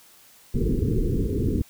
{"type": "low-pass noise", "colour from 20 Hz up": "pink", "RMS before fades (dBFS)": -23, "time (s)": [0.54, 1.62], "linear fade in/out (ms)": 5, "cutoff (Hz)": 460, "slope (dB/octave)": 96, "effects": ["white hiss -53 dBFS RMS until 1.69 s"]}